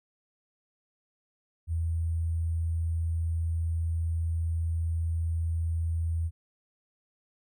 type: tone with sample-and-hold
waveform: sine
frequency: 82.5 Hz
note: E2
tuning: 2 cents sharp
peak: -26 dBFS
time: 1.67-6.31 s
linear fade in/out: 50 ms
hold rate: 8820 Hz
effects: none